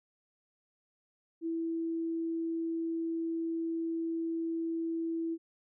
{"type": "tone", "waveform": "sine", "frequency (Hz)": 329.6, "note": "E4", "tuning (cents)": 0, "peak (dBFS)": -31, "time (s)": [1.41, 5.38], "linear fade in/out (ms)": 50, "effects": []}